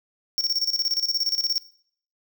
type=tone with tremolo; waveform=square; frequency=5490 Hz; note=F8; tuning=31 cents flat; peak=-21 dBFS; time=0.38-1.58 s; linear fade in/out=0 ms; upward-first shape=square; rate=17 Hz; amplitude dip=75%; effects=noise-tail reverb RT60 0.6 s tail -20 dB re dry